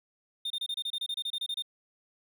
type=tone bursts; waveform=triangle; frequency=3634 Hz; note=A#7; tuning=45 cents flat; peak=-29 dBFS; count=15; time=0.45-1.623 s; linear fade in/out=5 ms; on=53 ms; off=27 ms; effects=none